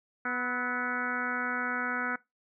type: harmonic tone with a mistuned harmonic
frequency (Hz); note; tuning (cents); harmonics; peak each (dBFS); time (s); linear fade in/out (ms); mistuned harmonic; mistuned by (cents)
246.9; B3; 0; 1 / 2 / 3 / 4 / 5 / 6 / 7 / 8 / 9; -38 / -42 / -41 / -42 / -37 / -32 / -40 / -42 / -43; 0.25-2.16; 5; 5; +67
effects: noise-tail reverb RT60 0.2 s tail -21 dB re dry